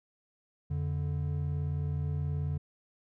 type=tone pair together; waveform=triangle; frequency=86.2 / 144.97 Hz; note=F2 / D3; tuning=-22 / -22 cents; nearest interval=major sixth; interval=900 cents; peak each=-31 / -30 dBFS; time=0.7-2.58 s; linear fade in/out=10 ms; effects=none